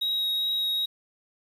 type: tone with vibrato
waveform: triangle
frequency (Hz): 3800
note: A#7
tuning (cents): +33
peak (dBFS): -23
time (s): 0.01-0.86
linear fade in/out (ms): 10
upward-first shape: sine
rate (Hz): 2.5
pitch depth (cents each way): 8
effects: 9-bit